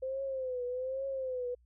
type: tone with vibrato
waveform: sine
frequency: 517 Hz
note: C5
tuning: 21 cents flat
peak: -33 dBFS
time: 0.02-1.55 s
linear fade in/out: 10 ms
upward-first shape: triangle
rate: 1.2 Hz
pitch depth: 100 cents each way
effects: added 60 Hz sine -62 dBFS peak until 1.65 s